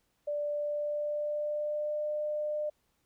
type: tone with pitch glide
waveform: sine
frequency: 587.3 to 601 Hz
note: D5 to D5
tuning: 0 to +40 cents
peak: -30 dBFS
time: 0.27-2.7 s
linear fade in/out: 10 ms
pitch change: +40 cents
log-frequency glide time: 0.41-2.1 s
effects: pink hiss -75 dBFS RMS until 3.05 s